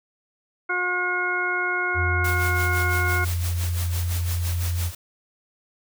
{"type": "harmonic tone", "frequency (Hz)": 360, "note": "F#4", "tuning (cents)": -47, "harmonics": [1, 2, 3, 4, 6], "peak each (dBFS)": [-31, -33, -31, -24, -28], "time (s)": [0.69, 3.25], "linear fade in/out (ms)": 10}
{"type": "tone", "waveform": "sine", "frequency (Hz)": 86.7, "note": "F2", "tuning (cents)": -12, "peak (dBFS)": -22, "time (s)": [1.94, 4.92], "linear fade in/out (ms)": 50}
{"type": "noise with tremolo", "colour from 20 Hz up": "white", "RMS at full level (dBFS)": -32, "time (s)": [2.24, 4.95], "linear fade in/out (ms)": 5, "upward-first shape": "sine", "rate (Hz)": 5.9, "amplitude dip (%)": 65}
{"effects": []}